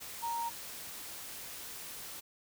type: tone in noise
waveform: sine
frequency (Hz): 932.3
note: A#5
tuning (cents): 0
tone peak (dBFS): -33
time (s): 0.22-0.5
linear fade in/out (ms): 20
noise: white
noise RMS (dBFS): -45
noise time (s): 0-2.21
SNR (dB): +9
effects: none